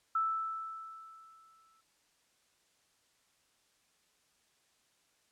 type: tone with exponential decay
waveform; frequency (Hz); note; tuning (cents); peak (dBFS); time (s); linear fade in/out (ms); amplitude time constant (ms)
sine; 1318.5; E6; 0; -27; 0.15-1.81; 5; 360
effects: white hiss -72 dBFS RMS until 5.31 s + low-pass 9000 Hz 12 dB/octave

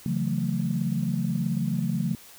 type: chord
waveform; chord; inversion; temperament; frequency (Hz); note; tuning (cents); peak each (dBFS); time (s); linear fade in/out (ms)
sine; F# minor seventh; second; just; 138.75 / 166.5 / 185 / 222; C#3 / E3 / F#3 / A3; +2 / +18 / 0 / +16; -29; 0.06-2.15; 2
effects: tanh soft clip ceiling -13 dBFS + white hiss -49 dBFS RMS until 2.38 s

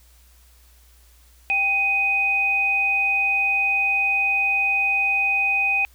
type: tone pair together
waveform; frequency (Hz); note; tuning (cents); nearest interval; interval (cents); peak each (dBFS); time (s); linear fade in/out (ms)
sine; 787.5 / 2500; G5 / D#7; +8 / +8; octave + minor sixth; 2000; -28 / -18; 1.5-5.85; 0
effects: added 60 Hz sine -51 dBFS peak until 5.94 s + white hiss -57 dBFS RMS until 5.94 s

